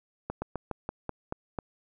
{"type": "slowing click train", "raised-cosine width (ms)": 1, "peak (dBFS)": -18, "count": 8, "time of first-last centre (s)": [0.3, 1.588], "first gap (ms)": 120, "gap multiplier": 1.14, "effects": []}